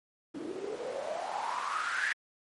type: noise with band-pass filter sweep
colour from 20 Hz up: white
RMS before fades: -35 dBFS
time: 0.34-2.13 s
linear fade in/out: 10 ms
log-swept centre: 290 to 1800 Hz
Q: 8.5
effects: MP3 48 kbps